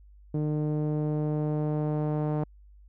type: tone with low-pass filter sweep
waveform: sawtooth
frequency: 151.2 Hz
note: D#3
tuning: 49 cents flat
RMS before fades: -28 dBFS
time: 0.34-2.44 s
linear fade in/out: 5 ms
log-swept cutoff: 410 to 760 Hz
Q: 1.2
effects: added 50 Hz sine -50 dBFS peak until 2.88 s